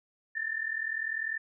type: tone pair together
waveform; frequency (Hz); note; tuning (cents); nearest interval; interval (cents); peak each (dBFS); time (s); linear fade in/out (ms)
sine; 1760 / 1800.1; A6 / A6; 0 / +39; unison; 39; -34 / -33; 0.35-1.38; 10
effects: none